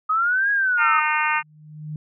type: linear two-way sweep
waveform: sine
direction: up then down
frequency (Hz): 1244.5 to 1661.2 to 1244.5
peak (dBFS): -17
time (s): 0.09-1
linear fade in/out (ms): 10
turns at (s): 0.51
type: harmonic tone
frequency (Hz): 305.2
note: D#4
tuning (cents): -33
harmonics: 3 / 4 / 5 / 6 / 7 / 8 / 9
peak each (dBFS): -24 / -25 / -26 / -27 / -27 / -28 / -29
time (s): 0.77-1.43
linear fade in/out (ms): 50
type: tone with exponential growth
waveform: sine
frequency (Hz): 152.6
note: D#3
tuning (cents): -33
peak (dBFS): -26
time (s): 1.17-1.96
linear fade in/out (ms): 2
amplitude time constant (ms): 170
effects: none